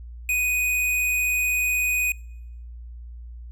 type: tone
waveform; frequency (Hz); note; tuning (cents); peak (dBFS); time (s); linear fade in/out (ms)
square; 2489; D#7; 0; -21; 0.29-2.12; 2
effects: noise-tail reverb RT60 0.9 s tail -26 dB re dry + added 59 Hz sine -36 dBFS peak until 3.51 s